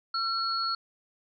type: tone pair together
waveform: sine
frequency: 1354 / 4356 Hz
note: E6 / C#8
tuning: +46 / -31 cents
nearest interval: octave + minor sixth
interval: 2023 cents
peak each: -29 / -30 dBFS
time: 0.14-0.75 s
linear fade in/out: 5 ms
effects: none